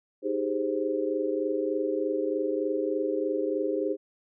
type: chord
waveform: sine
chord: Ab major seventh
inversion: second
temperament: equal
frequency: 311.1 / 392 / 415.3 / 523.3 Hz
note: Eb4 / G4 / Ab4 / C5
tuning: 0 / 0 / 0 / 0 cents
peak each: -31 dBFS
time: 0.22-3.97 s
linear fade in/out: 50 ms
effects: none